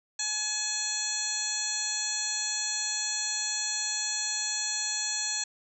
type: harmonic tone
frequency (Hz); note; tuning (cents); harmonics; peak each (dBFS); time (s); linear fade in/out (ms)
849; G#5; +38; 1 / 2 / 3 / 4 / 5 / 7 / 8 / 9; -45 / -40 / -41 / -41 / -34 / -35 / -35 / -35; 0.19-5.44; 5
effects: none